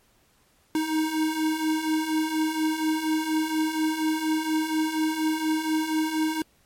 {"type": "beating tone pair", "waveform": "square", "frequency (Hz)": [311.1, 315.3], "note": ["D#4", "D#4"], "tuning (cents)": [0, 23], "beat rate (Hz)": 4.2, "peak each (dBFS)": [-30, -25], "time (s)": [0.75, 6.42], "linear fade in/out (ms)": 2, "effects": ["pink hiss -63 dBFS RMS until 6.65 s", "MP3 64 kbps"]}